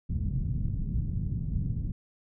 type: low-pass noise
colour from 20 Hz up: white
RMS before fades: -30 dBFS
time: 0.09-1.92 s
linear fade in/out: 10 ms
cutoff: 160 Hz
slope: 24 dB/octave
effects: none